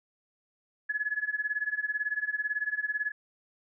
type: tone with tremolo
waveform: sine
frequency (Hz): 1700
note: G#6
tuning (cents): +40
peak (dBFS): -25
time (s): 0.89-3.12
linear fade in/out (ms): 10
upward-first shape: sine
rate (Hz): 18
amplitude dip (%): 90
effects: none